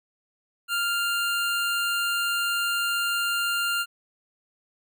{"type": "tone", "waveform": "25% pulse", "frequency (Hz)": 1396.9, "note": "F6", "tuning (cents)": 0, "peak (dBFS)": -20, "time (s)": [0.68, 3.86], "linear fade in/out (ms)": 50, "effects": []}